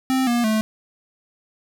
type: tone with pitch steps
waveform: square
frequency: 261.6 / 238.5 / 217.5 Hz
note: C4 / A#3 / A3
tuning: 0 / +40 / -20 cents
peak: -18 dBFS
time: 0.1-0.61 s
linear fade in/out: 0 ms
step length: 170 ms
effects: none